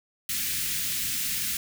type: band-stop noise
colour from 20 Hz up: white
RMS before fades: -29 dBFS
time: 0.29-1.57 s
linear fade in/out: 2 ms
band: 260 to 1700 Hz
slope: 24 dB/octave
effects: none